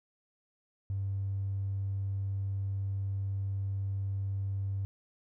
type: tone with tanh clipping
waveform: triangle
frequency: 98 Hz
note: G2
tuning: in tune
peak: -30 dBFS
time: 0.9-4.85 s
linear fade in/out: 0 ms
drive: 1 dB
effects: none